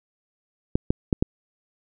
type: clicks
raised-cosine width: 3 ms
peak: -6 dBFS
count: 4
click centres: 0.755 / 0.905 / 1.128 / 1.225 s
effects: none